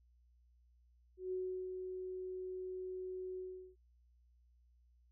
sine tone with ADSR envelope, 370.5 Hz, F#4, 2 cents sharp, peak -36 dBFS, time 1.17-3.76 s, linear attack 150 ms, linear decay 360 ms, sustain -5 dB, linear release 380 ms, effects added 60 Hz sine -66 dBFS peak until 5.11 s

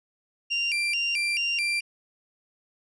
35% pulse tone with vibrato, 2565 Hz, E7, 48 cents flat, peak -22 dBFS, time 0.5-1.81 s, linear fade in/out 20 ms, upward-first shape square, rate 2.3 Hz, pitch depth 140 cents each way, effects resampled to 22050 Hz

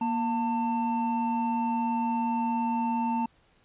triangle tone pair together, 235.4 / 895.7 Hz, A#3 / A5, +17 / +31 cents, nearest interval octave + major seventh, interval 2314 cents, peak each -26 dBFS, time 0.01-3.26 s, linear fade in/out 5 ms, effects pink hiss -64 dBFS RMS until 3.64 s + resampled to 8000 Hz

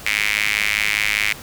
sawtooth tone with high-pass filter, 105 Hz, G#2, 19 cents sharp, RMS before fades -20 dBFS, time 0.06-1.33 s, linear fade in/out 5 ms, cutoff 2200 Hz, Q 5.3, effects pink hiss -37 dBFS RMS until 1.42 s

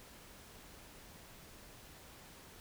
silence, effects pink hiss -56 dBFS RMS until 2.6 s

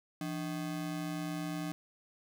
square ring-modulated tone, 233.3 Hz, A#3, 2 cents sharp, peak -33 dBFS, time 0.21-1.72 s, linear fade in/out 0 ms, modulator 64.3 Hz, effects none

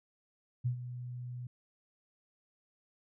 sine tone with ADSR envelope, 123.4 Hz, B2, 1 cent flat, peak -27 dBFS, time 0.64-1.47 s, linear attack 21 ms, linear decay 97 ms, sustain -12 dB, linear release 3 ms, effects none

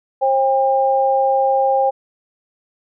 sine tone pair together, 535 / 801.6 Hz, C5 / G5, +38 / +38 cents, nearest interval perfect fifth, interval 700 cents, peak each -16 / -15 dBFS, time 0.21-1.91 s, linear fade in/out 20 ms, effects none

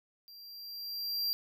square tone with level ramp, 4739 Hz, D8, 15 cents sharp, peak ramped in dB -51 to -29 dBFS, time 0.28-1.33 s, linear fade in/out 0 ms, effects none

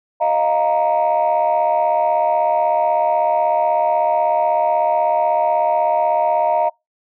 sine chord, Eb suspended second, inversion none, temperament equal, 622.3 / 698.5 / 932.3 Hz, Eb5 / F5 / Bb5, 0 / 0 / 0 cents, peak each -17 dBFS, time 0.2-6.7 s, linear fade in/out 20 ms, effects noise-tail reverb RT60 0.2 s tail -26 dB re dry + tanh soft clip ceiling -8 dBFS

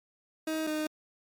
30% pulse tone pair in turn, 315.5 / 307.9 Hz, D#4 / D#4, +24 / -18 cents, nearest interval unison, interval 42 cents, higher first, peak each -27 dBFS, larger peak neither, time 0.47-0.67 / 0.67-0.87 s, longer neither, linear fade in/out 5 ms, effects MP3 96 kbps

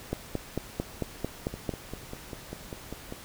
two click trains, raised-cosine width 2 ms, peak -23 / -15 dBFS, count 9 / 8, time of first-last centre 1.54-3.124 / 0.13-1.692 s, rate 5.05 / 4.48 Hz, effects pink hiss -46 dBFS RMS until 3.24 s

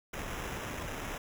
pink noise with sample-and-hold, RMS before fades -39 dBFS, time 0.13-1.18 s, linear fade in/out 5 ms, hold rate 4410 Hz, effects none

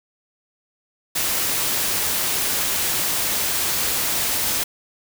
white noise, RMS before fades -22 dBFS, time 1.15-4.64 s, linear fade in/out 10 ms, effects none

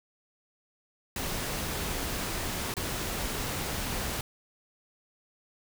pink noise with dropouts, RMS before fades -33 dBFS, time 1.16-4.21 s, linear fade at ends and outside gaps 2 ms, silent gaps 2.74-2.767 s, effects none

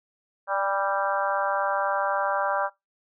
harmonic tone with a mistuned harmonic, 196 Hz, G3, in tune, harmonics 3 / 4 / 5 / 6 / 7 / 8, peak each -28 / -29 / -30 / -31 / -31 / -32 dBFS, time 0.47-2.7 s, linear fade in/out 50 ms, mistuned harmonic 4, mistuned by +27 cents, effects noise-tail reverb RT60 0.2 s tail -22 dB re dry

